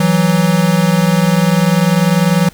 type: tone pair together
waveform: square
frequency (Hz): 165 / 185.21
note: E3 / F#3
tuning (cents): +2 / +2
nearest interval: major second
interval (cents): 200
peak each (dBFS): -13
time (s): 0-2.49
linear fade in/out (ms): 5
effects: pink hiss -42 dBFS RMS until 2.53 s